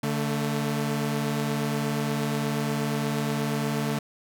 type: tone pair together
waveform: sawtooth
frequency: 145 / 221.7 Hz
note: D3 / A3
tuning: -22 / +13 cents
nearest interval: perfect fifth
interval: 735 cents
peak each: -24 dBFS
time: 0.03-3.99 s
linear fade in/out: 5 ms
effects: none